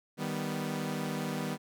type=chord; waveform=sawtooth; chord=Eb augmented; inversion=none; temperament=equal; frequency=155.56 / 196 / 246.9 Hz; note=Eb3 / G3 / B3; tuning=0 / 0 / 0 cents; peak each=-33 dBFS; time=0.17-1.58 s; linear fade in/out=50 ms; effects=none